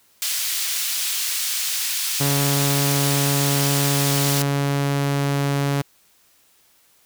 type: high-pass noise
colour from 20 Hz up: pink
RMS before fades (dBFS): -24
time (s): 0.22-4.42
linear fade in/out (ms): 0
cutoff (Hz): 3300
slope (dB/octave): 12
type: tone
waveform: sawtooth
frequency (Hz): 140.8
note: C#3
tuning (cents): +27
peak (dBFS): -15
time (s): 2.2-5.82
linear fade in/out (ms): 10
effects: white hiss -58 dBFS RMS until 7.05 s